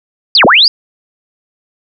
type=linear two-way sweep; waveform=sine; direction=down then up; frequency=5050 to 151.9 to 5050 Hz; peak=-3 dBFS; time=0.35-0.68 s; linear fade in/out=2 ms; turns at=0.45 s; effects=none